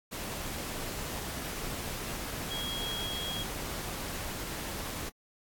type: tone in noise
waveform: sine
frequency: 3289 Hz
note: G#7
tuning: 18 cents flat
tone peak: -35 dBFS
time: 2.5-3.44 s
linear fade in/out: 20 ms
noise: pink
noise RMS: -38 dBFS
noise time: 0.11-5.1 s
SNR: 0 dB
effects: AAC 64 kbps